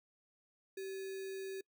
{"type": "tone with sample-and-hold", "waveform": "sine", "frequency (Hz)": 384.9, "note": "G4", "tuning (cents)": -32, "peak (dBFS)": -40, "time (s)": [0.77, 1.61], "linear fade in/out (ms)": 5, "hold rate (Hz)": 2100, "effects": ["noise-tail reverb RT60 0.1 s tail -25 dB re dry"]}